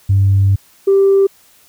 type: tone pair in turn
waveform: sine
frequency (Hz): 98 / 392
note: G2 / G4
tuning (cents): 0 / 0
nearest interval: 2 octaves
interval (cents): 2400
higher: second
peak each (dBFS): -7 / -6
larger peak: second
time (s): 0.09-0.56 / 0.87-1.27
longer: first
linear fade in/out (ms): 10
effects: tanh soft clip ceiling -4 dBFS + white hiss -49 dBFS RMS until 1.68 s

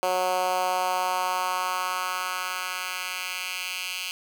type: tone with high-pass filter sweep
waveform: 10% pulse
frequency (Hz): 183.4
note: F#3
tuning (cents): -15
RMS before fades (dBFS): -28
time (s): 0.03-4.11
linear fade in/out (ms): 0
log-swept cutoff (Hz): 560 to 2800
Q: 1.9
effects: none

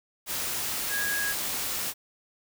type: tone in noise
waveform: sine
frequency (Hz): 1651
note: G#6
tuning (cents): -11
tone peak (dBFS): -28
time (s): 0.89-1.35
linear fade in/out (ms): 50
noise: white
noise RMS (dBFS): -31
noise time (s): 0.26-1.94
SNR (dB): 0
effects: none

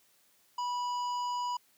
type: harmonic tone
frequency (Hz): 980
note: B5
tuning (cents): -14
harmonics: 1 / 3 / 5 / 7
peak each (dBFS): -31 / -46 / -47 / -52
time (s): 0.58-1.57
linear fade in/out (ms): 5
effects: white hiss -67 dBFS RMS until 1.77 s + high-pass 100 Hz 12 dB/octave

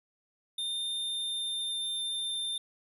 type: tone with pitch glide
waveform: square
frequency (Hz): 3620 to 3591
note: A7 to A7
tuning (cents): +48 to +35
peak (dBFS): -32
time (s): 0.58-2.58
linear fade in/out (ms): 5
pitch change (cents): -13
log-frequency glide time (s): 0.89-2.38
effects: none

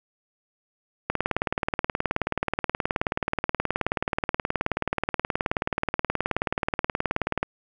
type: click train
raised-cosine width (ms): 0.5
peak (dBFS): -8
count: 120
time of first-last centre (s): 1.1-7.43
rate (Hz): 18.8
effects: none

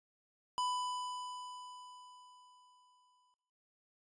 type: tone with exponential decay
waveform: square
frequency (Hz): 996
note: B5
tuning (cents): +14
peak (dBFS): -33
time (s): 0.58-3.34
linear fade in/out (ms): 0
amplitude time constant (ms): 600
effects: noise-tail reverb RT60 0.8 s tail -19 dB re dry + resampled to 22050 Hz

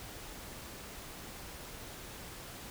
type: silence
effects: pink hiss -47 dBFS RMS until 2.7 s

